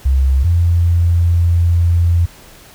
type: tone pair in turn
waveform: sine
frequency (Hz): 66.9 / 85.69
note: C2 / F2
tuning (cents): +39 / -32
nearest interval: major third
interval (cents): 429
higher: second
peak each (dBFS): -9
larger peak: neither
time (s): 0.05-0.44 / 0.44-2.26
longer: second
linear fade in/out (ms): 10
effects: pink hiss -41 dBFS RMS until 2.74 s

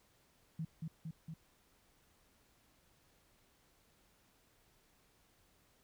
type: tone with echo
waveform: sine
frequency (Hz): 160.9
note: E3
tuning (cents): -42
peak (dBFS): -37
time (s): 0.59-0.65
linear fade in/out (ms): 5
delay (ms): 230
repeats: 3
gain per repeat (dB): -2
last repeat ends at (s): 1.34
effects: pink hiss -71 dBFS RMS until 5.83 s

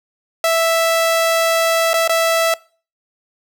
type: tone with dropouts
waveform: sawtooth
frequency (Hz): 659.3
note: E5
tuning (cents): 0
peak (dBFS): -9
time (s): 0.44-2.54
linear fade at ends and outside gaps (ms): 2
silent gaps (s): 1.933-1.94 / 2.077-2.094
effects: noise-tail reverb RT60 0.4 s tail -23 dB re dry

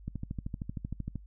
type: click train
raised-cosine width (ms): 5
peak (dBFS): -23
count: 15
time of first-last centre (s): 0.08-1.157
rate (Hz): 13
effects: noise-tail reverb RT60 0.1 s tail -24 dB re dry + added 50 Hz sine -48 dBFS peak until 1.26 s

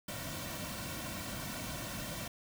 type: noise with comb filter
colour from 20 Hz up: pink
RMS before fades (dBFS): -41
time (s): 0.08-2.28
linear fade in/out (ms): 5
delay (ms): 2.4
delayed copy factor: -0.8
effects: none

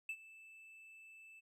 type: tone with ADSR envelope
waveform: triangle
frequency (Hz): 2637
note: E7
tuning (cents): 0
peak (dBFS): -36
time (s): 0.09-1.41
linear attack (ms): 3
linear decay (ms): 64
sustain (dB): -18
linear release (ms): 24
effects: none

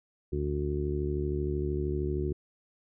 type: harmonic tone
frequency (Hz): 73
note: D2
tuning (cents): -10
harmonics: 1 / 2 / 3 / 4 / 5 / 6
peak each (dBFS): -32 / -35 / -42 / -39 / -32 / -44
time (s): 0.32-2.33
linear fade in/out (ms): 10
effects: none

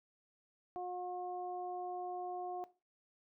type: harmonic tone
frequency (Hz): 360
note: F#4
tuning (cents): -47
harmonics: 1 / 2 / 3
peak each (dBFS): -44 / -41 / -54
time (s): 0.76-2.64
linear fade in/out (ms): 0
effects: noise-tail reverb RT60 0.3 s tail -17 dB re dry

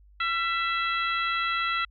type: harmonic tone with a mistuned harmonic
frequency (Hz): 661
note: E5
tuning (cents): +5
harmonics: 2 / 3 / 4 / 5 / 6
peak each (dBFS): -27 / -31 / -33 / -35 / -37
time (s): 0.2-1.85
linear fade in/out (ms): 5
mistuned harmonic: 2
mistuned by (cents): +44
effects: added 50 Hz sine -52 dBFS peak until 1.9 s

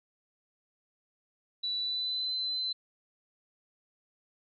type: tone with pitch glide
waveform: sine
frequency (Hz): 3951 to 4048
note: B7 to B7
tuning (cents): 0 to +42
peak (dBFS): -30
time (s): 1.63-2.73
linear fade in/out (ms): 10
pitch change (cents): +42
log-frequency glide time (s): 1.77-2.31
effects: none

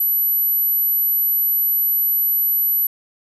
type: tone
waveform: sine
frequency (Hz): 11830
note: F#9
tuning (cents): -1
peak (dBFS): -15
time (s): 0-2.87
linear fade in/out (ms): 5
effects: none

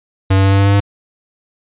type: tone with pitch steps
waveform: square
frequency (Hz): 96.1 / 96.82 / 97.55 / 98.29 / 99.03 / 99.78 / 100.53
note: G2 / G2 / G2 / G2 / G2 / G2 / G2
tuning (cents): -34 / -21 / -8 / +5 / +18 / +31 / +44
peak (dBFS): -9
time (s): 0.3-0.804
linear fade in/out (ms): 10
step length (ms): 72
effects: resampled to 8000 Hz

